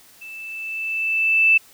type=tone with level ramp; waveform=sine; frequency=2642 Hz; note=E7; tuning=3 cents sharp; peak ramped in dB=-35 to -10 dBFS; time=0.21-1.58 s; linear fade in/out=10 ms; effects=white hiss -50 dBFS RMS until 1.73 s